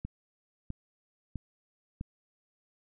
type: click train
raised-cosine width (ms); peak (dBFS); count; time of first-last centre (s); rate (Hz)
5; -24; 4; 0.05-2.011; 1.53
effects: none